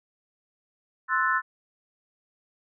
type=chord; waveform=sine; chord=F# half-diminished seventh; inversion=second; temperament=equal; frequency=1046.5 / 1318.5 / 1480 / 1760 Hz; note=C6 / E6 / F#6 / A6; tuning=0 / 0 / 0 / 0 cents; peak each=-27 dBFS; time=1.08-1.42 s; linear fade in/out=50 ms; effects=none